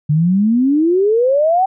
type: exponential sweep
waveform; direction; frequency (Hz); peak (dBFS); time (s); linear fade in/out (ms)
sine; up; 144.9 to 780; -10; 0.09-1.66; 10
effects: none